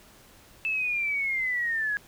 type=linear sweep; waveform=sine; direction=down; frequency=2637 to 1653 Hz; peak=-25 dBFS; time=0.65-1.97 s; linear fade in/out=0 ms; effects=pink hiss -54 dBFS RMS until 2.07 s